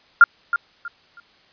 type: tone with echo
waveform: sine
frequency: 1400 Hz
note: F6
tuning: 4 cents sharp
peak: -4 dBFS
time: 0.21-0.24 s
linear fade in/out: 2 ms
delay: 320 ms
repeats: 3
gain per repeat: -12 dB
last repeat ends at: 1.2 s
effects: white hiss -55 dBFS RMS until 1.52 s + resampled to 11025 Hz